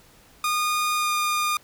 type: tone with pitch glide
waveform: sawtooth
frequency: 1224 to 1214.8 Hz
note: D#6 to D#6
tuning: -29 to -42 cents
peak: -18 dBFS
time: 0.44-1.57 s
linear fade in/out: 2 ms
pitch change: -13 cents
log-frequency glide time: 0.96-1.12 s
effects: pink hiss -54 dBFS RMS until 1.63 s